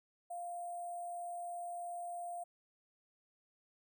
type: tone with sample-and-hold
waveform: sine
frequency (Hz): 698.5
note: F5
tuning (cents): 0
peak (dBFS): -40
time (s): 0.3-2.44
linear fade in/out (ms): 10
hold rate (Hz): 8820
effects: none